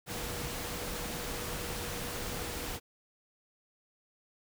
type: tone in noise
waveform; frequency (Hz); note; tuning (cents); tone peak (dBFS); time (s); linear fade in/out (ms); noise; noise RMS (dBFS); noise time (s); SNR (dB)
sine; 482.9; B4; -39; -46; 0.06-2.8; 50; pink; -38; 0.06-2.8; -11
effects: none